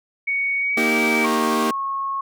sine tone with pitch glide, 2232 to 2304 Hz, C#7 to D7, +11 to -34 cents, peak -19 dBFS, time 0.27-1.26 s, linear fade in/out 10 ms, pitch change +55 cents, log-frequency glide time 0.58-0.91 s
sawtooth chord, Eb major, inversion second, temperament equal, 233.1 / 311.1 / 392 Hz, Bb3 / Eb4 / G4, 0 / 0 / 0 cents, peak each -18 / -21 / -21 dBFS, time 0.77-1.71 s, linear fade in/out 5 ms
sine tone, 1093 Hz, C#6, 25 cents flat, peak -22 dBFS, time 1.24-2.21 s, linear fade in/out 5 ms
effects none

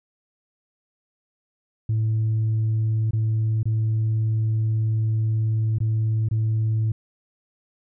sine tone with dropouts, 110.2 Hz, A2, 3 cents sharp, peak -17 dBFS, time 1.89-6.92 s, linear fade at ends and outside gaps 5 ms, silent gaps 3.109-3.132 / 3.631-3.655 / 5.785-5.803 / 6.287-6.311 s, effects tanh soft clip ceiling -17 dBFS

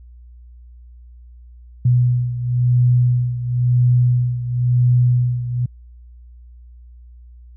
sine beating tone pair, 123 / 123.97 Hz, B2 / B2, -7 / +7 cents, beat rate 0.97 Hz, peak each -14 / -19 dBFS, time 1.85-5.66 s, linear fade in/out 5 ms, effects added 60 Hz sine -39 dBFS peak until 7.56 s

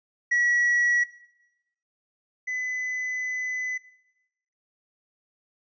triangle tone pair in turn, 1928 / 2009 Hz, B6 / B6, -42 / +29 cents, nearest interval minor second, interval 71 cents, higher second, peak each -18 / -26 dBFS, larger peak first, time 0.31-1.04 / 2.47-3.78 s, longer second, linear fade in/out 10 ms, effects noise-tail reverb RT60 0.9 s tail -17 dB re dry + resampled to 16000 Hz

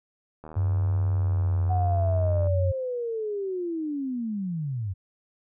click train, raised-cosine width 1 ms, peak -28 dBFS, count 160, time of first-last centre 0.44-2.471 s, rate 78.3 Hz
sine tone with pitch glide, 95 to 91.02 Hz, F#2 to F#2, +46 to -28 cents, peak -21 dBFS, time 0.56-2.72 s, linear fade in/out 10 ms, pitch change -74 cents, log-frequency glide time 1.1-1.65 s
sine linear sweep, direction down, 742 to 88.8 Hz, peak -27 dBFS, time 1.69-4.94 s, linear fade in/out 20 ms
effects none

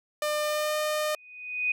sawtooth tone with pitch glide, 600 to 608.7 Hz, D5 to D#5, +37 to -38 cents, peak -22 dBFS, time 0.22-1.15 s, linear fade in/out 2 ms, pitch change +25 cents, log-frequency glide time 0.39-0.77 s
sine tone with exponential growth, 2489 Hz, D#7, in tune, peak -21 dBFS, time 1.03-1.72 s, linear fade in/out 5 ms, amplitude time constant 150 ms
effects none

